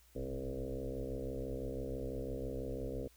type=tone with frequency modulation; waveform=sine; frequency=267.8 Hz; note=C4; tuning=40 cents sharp; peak=-37 dBFS; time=0.15-3.08 s; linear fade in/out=10 ms; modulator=66 Hz; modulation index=4.3; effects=added 60 Hz sine -65 dBFS peak until 3.16 s + white hiss -67 dBFS RMS until 3.16 s